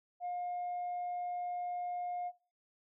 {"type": "tone", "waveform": "sine", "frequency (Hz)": 712, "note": "F5", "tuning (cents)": 33, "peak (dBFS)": -34, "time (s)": [0.2, 2.32], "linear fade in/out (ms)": 50, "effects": ["noise-tail reverb RT60 0.5 s tail -24 dB re dry", "tanh soft clip ceiling -33 dBFS"]}